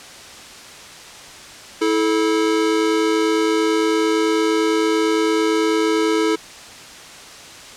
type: tone pair together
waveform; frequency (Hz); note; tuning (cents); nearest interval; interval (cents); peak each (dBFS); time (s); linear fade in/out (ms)
square; 325.2 / 434.1; E4 / A4; -23 / -23; perfect fourth; 500; -19; 1.81-6.36; 10
effects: white hiss -38 dBFS RMS until 7.76 s + low-pass 7000 Hz 12 dB/octave